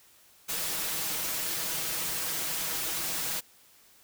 white noise with comb filter, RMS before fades -32 dBFS, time 0.48-3.41 s, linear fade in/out 20 ms, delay 6.2 ms, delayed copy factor +0.7, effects white hiss -59 dBFS RMS until 4.03 s

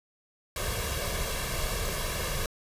pink noise with comb filter, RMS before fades -31 dBFS, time 0.56-2.46 s, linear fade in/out 2 ms, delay 1.8 ms, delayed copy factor +0.7, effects resampled to 32000 Hz

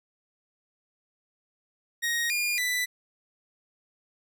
sawtooth tone with pitch steps, 1875 / 2419 / 1985 Hz, A#6 / D#7 / B6, +10 / -49 / +8 cents, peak -22 dBFS, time 2.02-2.86 s, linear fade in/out 20 ms, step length 280 ms, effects none

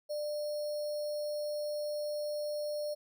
sine tone with sample-and-hold, 595 Hz, D5, 22 cents sharp, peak -33 dBFS, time 0.09-2.95 s, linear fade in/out 20 ms, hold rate 4900 Hz, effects none

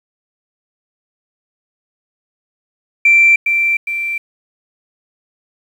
sine tone with echo, 2349 Hz, D7, in tune, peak -5 dBFS, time 3.05-3.36 s, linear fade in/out 5 ms, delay 410 ms, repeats 2, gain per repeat -6 dB, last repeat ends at 4.18 s, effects tanh soft clip ceiling -1 dBFS + 7-bit

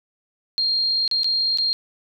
sine tone with dropouts, 4214 Hz, C8, 12 cents sharp, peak -18 dBFS, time 0.58-1.73 s, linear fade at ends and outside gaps 0 ms, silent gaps 1.078-1.113 / 1.233-1.244 / 1.574-1.585 s, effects none

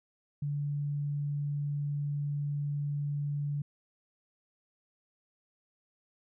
sine tone, 144.7 Hz, D3, 25 cents flat, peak -30 dBFS, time 0.42-3.62 s, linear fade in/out 5 ms, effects none

